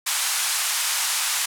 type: band-pass noise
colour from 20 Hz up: white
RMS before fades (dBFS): -24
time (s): 0.06-1.46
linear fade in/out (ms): 10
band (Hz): 840 to 11000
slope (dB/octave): 24
effects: none